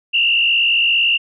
sine tone with frequency modulation, 2782 Hz, F7, 7 cents flat, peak -12 dBFS, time 0.13-1.18 s, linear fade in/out 20 ms, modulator 57.6 Hz, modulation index 1.7, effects none

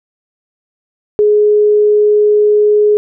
sine tone, 419.2 Hz, G#4, 16 cents sharp, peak -6 dBFS, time 1.19-2.97 s, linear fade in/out 0 ms, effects none

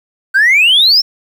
triangle exponential sweep, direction up, 1506 to 5450 Hz, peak -3 dBFS, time 0.34-1.02 s, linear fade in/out 20 ms, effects tanh soft clip ceiling -2 dBFS + 7-bit

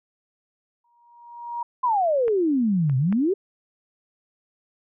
sine tone with exponential growth, 948 Hz, A#5, 29 cents sharp, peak -24 dBFS, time 0.84-1.63 s, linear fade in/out 5 ms, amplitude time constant 170 ms
sine exponential two-way sweep, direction down then up, 1044 to 125.3 to 414.6 Hz, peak -18 dBFS, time 1.83-3.34 s, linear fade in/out 10 ms, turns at 2.97 s
clicks, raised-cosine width 0.5 ms, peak -21 / -27 / -20 dBFS, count 3, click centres 2.281 / 2.897 / 3.126 s
effects none

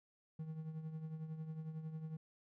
triangle tone with tremolo, 158.2 Hz, D#3, 29 cents sharp, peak -38 dBFS, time 0.39-2.17 s, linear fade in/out 5 ms, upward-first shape triangle, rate 11 Hz, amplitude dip 65%, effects none

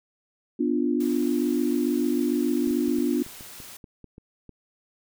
sine chord, B diminished, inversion none, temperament equal, 246.9 / 293.7 / 349.2 Hz, B3 / D4 / F4, 0 / 0 / 0 cents, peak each -25 / -25 / -27 dBFS, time 0.59-3.23 s, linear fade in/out 10 ms
white noise, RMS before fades -43 dBFS, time 1-3.77 s, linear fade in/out 5 ms
clicks, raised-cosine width 3 ms, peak -31 dBFS, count 11, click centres 2.673 / 2.709 / 2.882 / 2.986 / 3.264 / 3.409 / 3.602 / 3.842 / 4.043 / 4.181 / 4.493 s
effects none

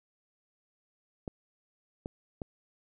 clicks, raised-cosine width 2 ms, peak -23 dBFS, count 3, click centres 1.278 / 2.059 / 2.418 s, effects none

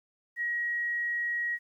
sine tone, 1900 Hz, A#6, 33 cents sharp, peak -28 dBFS, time 0.36-1.59 s, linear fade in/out 50 ms, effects 11-bit

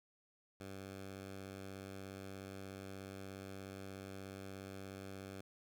10% pulse tone, 96.8 Hz, G2, 21 cents flat, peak -39 dBFS, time 0.6-5.41 s, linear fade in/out 5 ms, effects none

